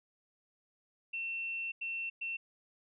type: tone bursts at uneven times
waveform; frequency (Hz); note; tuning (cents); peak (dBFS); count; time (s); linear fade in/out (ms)
sine; 2700; E7; +41; -35; 3; 1.13-1.72 / 1.81-2.1 / 2.21-2.37; 10
effects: none